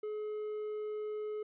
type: tone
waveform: triangle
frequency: 424.9 Hz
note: G#4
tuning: 40 cents sharp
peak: -34 dBFS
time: 0.03-1.43 s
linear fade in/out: 5 ms
effects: resampled to 8000 Hz